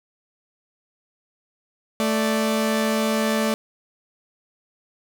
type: tone pair together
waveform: sawtooth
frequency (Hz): 220 / 587.3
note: A3 / D5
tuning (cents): 0 / 0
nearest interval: octave + perfect fourth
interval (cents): 1700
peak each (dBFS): -17 / -21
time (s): 2-3.54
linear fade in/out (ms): 0
effects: none